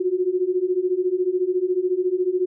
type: beating tone pair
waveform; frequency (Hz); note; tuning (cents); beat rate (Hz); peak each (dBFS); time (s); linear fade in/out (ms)
sine; 356.7 / 370.7; F4 / F#4; +37 / +3; 14; -23 / -21; 0-2.46; 10
effects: none